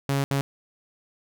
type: tone bursts at uneven times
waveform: sawtooth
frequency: 138.59 Hz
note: C#3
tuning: in tune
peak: -18 dBFS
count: 2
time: 0.09-0.24 / 0.31-0.41 s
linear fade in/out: 0 ms
effects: none